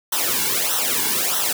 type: noise with flanger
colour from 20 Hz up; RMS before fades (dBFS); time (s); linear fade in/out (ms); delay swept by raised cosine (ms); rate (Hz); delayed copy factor
white; -21; 0.12-1.53; 5; 0.42 to 1.62; 1.6; -0.85
effects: none